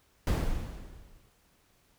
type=noise with exponential decay; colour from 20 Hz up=brown; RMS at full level=-22 dBFS; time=0.27-1.29 s; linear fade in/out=2 ms; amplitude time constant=220 ms; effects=pink hiss -67 dBFS RMS until 1.98 s